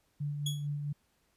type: tone with tremolo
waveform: sine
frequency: 145.6 Hz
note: D3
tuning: 15 cents flat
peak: -31 dBFS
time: 0.2-0.93 s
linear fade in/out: 10 ms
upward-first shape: sine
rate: 4.5 Hz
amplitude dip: 35%
type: tone with exponential decay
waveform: sawtooth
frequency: 3354 Hz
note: G#7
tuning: 16 cents sharp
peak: -28 dBFS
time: 0.46-0.67 s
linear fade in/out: 5 ms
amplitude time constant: 45 ms
effects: pink hiss -73 dBFS RMS until 1.36 s + resampled to 32000 Hz